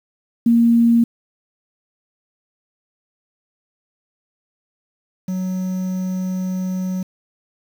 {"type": "tone pair in turn", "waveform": ["sine", "triangle"], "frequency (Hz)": [233.3, 185.49], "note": ["A#3", "F#3"], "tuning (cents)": [2, 5], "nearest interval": "major third", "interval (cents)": 397, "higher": "first", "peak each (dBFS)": [-10, -18], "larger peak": "first", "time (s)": [[0.46, 1.04], [5.28, 7.03]], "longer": "second", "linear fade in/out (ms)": 5, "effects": ["7-bit"]}